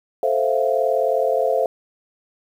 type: chord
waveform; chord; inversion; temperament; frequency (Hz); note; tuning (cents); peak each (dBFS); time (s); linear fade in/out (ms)
sine; F major seventh; first; equal; 440 / 523.3 / 659.3 / 698.5; A4 / C5 / E5 / F5; 0 / 0 / 0 / 0; -23 / -20 / -22 / -24; 0.23-1.66; 2
effects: 8-bit